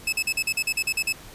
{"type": "tone bursts", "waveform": "sawtooth", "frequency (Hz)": 2600, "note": "E7", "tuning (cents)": -24, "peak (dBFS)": -18, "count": 11, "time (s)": [0.07, 1.126], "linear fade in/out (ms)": 5, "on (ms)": 56, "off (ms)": 44, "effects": ["pink hiss -45 dBFS RMS until 1.34 s", "resampled to 32000 Hz"]}